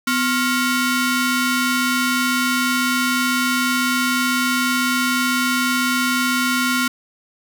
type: ring-modulated tone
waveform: sawtooth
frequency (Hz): 824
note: G#5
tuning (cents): -14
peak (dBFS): -10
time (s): 0.07-6.88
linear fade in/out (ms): 5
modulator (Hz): 573
effects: none